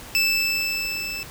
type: tone with level ramp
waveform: 25% pulse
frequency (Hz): 2637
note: E7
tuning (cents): 0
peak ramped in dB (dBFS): -13 to -25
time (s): 0.15-1.23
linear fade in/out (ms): 0
effects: pink hiss -40 dBFS RMS until 1.3 s